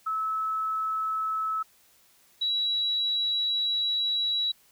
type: tone pair in turn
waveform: sine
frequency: 1300 / 3902 Hz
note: E6 / B7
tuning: -24 / -22 cents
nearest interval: octave + perfect fifth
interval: 1902 cents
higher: second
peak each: -26 / -24 dBFS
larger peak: second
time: 0.06-1.63 / 2.41-4.52 s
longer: second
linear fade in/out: 10 ms
effects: white hiss -61 dBFS RMS until 4.71 s